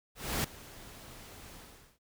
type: noise with ADSR envelope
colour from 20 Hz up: pink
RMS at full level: -30 dBFS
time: 0.15-1.99 s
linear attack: 290 ms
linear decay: 6 ms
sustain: -20 dB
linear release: 440 ms
effects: none